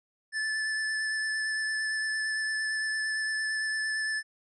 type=tone with vibrato; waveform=square; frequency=1746 Hz; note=A6; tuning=14 cents flat; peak=-29 dBFS; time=0.32-4.23 s; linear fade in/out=50 ms; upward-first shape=sine; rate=8.8 Hz; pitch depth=13 cents each way; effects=resampled to 22050 Hz